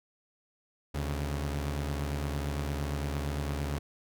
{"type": "tone pair together", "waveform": "sawtooth", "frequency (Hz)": [73.42, 138.08], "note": ["D2", "C#3"], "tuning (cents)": [0, -6], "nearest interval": "major seventh", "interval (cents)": 1094, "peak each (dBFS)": [-28, -33], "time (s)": [0.94, 3.79], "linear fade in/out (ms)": 10, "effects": []}